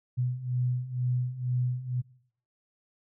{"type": "beating tone pair", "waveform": "sine", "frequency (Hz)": [123.47, 125.57], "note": ["B2", "B2"], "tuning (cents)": [0, 29], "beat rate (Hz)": 2.1, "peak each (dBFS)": [-32, -28], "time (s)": [0.17, 2.02], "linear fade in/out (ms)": 20, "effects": ["noise-tail reverb RT60 0.6 s tail -21 dB re dry"]}